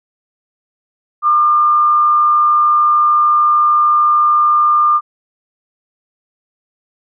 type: tone with frequency modulation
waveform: sine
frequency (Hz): 1200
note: D6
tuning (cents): +37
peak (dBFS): -8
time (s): 1.22-5.01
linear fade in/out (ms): 50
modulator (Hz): 93.4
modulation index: 0.3
effects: none